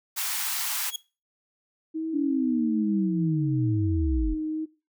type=high-pass noise; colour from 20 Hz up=white; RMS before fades=-29 dBFS; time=0.16-0.91 s; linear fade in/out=20 ms; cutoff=780 Hz; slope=48 dB/octave
type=tone with exponential growth; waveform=sawtooth; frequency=3322 Hz; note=G#7; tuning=in tune; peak=-22 dBFS; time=0.87-0.96 s; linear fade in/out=5 ms; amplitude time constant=19 ms
type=tone with vibrato; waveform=sine; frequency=316.8 Hz; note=D#4; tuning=31 cents sharp; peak=-27 dBFS; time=1.94-4.66 s; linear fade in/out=20 ms; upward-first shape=sine; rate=1.1 Hz; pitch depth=33 cents each way
type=linear sweep; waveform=sine; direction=down; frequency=292.2 to 41.2 Hz; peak=-23 dBFS; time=2.13-4.35 s; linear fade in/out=20 ms
effects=noise-tail reverb RT60 0.3 s tail -19 dB re dry